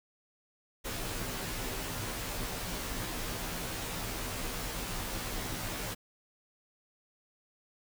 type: noise with comb filter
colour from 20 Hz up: pink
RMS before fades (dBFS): -37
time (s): 0.84-5.95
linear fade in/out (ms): 20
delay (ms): 14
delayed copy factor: -0.9
effects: none